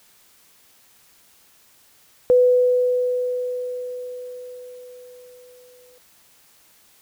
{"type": "tone with exponential decay", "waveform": "sine", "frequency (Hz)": 497.5, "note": "B4", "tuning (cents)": 13, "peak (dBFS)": -10, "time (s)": [2.3, 5.98], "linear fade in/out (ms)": 0, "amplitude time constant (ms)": 800, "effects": ["white hiss -55 dBFS RMS until 7.01 s"]}